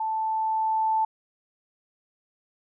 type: tone with level ramp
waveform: sine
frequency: 880 Hz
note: A5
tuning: in tune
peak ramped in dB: -25 to -20 dBFS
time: 0-1.05 s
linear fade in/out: 5 ms
effects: none